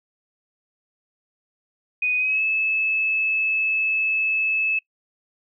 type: tone with pitch glide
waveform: sine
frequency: 2489 to 2605 Hz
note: D#7 to E7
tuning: 0 to -21 cents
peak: -19 dBFS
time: 2.02-4.79 s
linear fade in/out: 5 ms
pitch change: +79 cents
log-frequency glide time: 2.17-2.43 s
effects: noise-tail reverb RT60 0.1 s tail -22 dB re dry